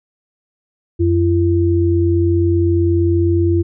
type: tone pair together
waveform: sine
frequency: 89.9 / 339.4 Hz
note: F#2 / F4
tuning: -49 / -49 cents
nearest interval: octave + major seventh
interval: 2300 cents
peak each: -14 dBFS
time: 0.99-3.63 s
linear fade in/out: 20 ms
effects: none